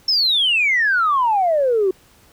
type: exponential sweep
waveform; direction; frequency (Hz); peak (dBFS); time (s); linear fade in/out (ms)
sine; down; 5380 to 363.5; -13; 0.08-1.91; 5
effects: tanh soft clip ceiling -9 dBFS + pink hiss -52 dBFS RMS until 2.32 s